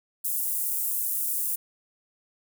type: high-pass noise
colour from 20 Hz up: pink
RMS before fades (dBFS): -28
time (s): 0.24-1.56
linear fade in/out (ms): 10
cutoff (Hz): 10000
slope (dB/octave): 24
effects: none